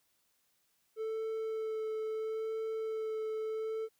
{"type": "tone with vibrato", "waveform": "triangle", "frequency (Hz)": 440, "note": "A4", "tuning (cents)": 0, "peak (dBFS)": -32, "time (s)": [0.96, 3.89], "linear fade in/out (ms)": 50, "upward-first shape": "sine", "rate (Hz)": 0.75, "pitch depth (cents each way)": 12, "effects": ["white hiss -75 dBFS RMS until 3.99 s"]}